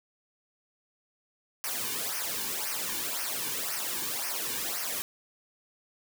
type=noise with flanger; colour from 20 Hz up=white; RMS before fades=-33 dBFS; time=1.64-5.02 s; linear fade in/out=0 ms; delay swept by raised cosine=0.26 to 1.56 ms; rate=1.9 Hz; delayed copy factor=-0.75; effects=none